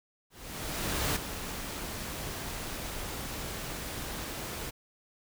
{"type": "noise with ADSR envelope", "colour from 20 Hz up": "pink", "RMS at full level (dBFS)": -29, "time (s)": [0.3, 4.71], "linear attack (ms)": 860, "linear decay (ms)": 9, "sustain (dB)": -9, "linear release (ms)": 19, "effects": []}